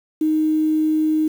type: tone with quantisation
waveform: sine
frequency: 311.1 Hz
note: D#4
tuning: in tune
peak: -15 dBFS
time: 0.21-1.28 s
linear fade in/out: 5 ms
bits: 7
effects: none